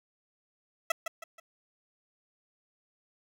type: tone with echo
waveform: 15% pulse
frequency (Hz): 656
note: E5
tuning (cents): -9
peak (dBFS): -18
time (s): 0.9-0.92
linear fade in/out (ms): 5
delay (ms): 160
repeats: 3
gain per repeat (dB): -8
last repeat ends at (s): 1.4
effects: none